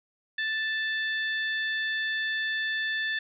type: harmonic tone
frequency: 880 Hz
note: A5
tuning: in tune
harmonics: 2 / 3 / 4 / 5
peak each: -27 / -41 / -35 / -46 dBFS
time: 0.38-3.19 s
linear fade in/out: 5 ms
effects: MP3 96 kbps